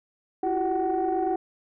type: tone cluster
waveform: sine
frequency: 335.5 / 362.9 / 384.2 / 752 Hz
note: E4 / F#4 / G4 / F#5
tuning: +31 / -34 / -35 / +28 cents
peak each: -27 / -32 / -28 / -25 dBFS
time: 0.43-1.36 s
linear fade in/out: 5 ms
effects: tanh soft clip ceiling -17 dBFS